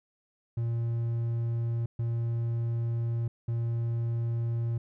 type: tone bursts at uneven times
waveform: triangle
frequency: 116.54 Hz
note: A#2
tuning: in tune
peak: -25 dBFS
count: 3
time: 0.57-1.86 / 1.99-3.28 / 3.48-4.78 s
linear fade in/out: 5 ms
effects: none